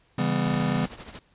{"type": "chord", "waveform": "square", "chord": "C# half-diminished seventh", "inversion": "none", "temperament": "just", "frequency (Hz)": [138.59, 166.31, 199.57, 249.5], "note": ["C#3", "E3", "G3", "B3"], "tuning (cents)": [0, 16, 31, 18], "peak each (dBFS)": -29, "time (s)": [0.18, 0.86], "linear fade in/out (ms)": 5}
{"type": "noise with tremolo", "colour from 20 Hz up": "pink", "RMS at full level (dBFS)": -39, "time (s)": [0.45, 1.19], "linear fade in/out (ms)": 0, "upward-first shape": "triangle", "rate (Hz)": 13, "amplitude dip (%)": 75}
{"effects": ["pink hiss -63 dBFS RMS until 1.34 s", "resampled to 8000 Hz"]}